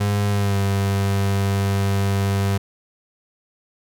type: tone with pitch glide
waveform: 35% pulse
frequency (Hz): 101.9 to 98.6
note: G#2 to G2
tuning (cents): -32 to +11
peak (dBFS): -16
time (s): 0-2.58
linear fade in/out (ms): 10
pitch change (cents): -57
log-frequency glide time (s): 0.3-0.58
effects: none